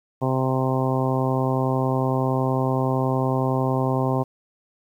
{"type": "harmonic tone", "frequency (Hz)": 130.81, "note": "C3", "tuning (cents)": 0, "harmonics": [1, 2, 3, 4, 5, 6, 7, 8], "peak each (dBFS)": [-23, -26, -28, -29, -30, -31, -31, -32], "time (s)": [0.21, 4.24], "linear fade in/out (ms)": 20, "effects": ["9-bit"]}